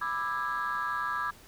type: chord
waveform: sine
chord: E dominant seventh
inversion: second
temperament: just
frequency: 988.9 / 1186.7 / 1318.5 / 1648.1 Hz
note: B5 / D6 / E6 / G#6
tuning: +2 / +18 / 0 / -14 cents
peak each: -35 / -32 / -35 / -33 dBFS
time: 0.01-1.31 s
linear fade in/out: 10 ms
effects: tanh soft clip ceiling -23 dBFS + pink hiss -54 dBFS RMS until 1.47 s